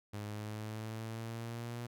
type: exponential sweep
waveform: sawtooth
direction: up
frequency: 103.5 to 120 Hz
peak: -36 dBFS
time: 0.13-1.87 s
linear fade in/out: 10 ms
effects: none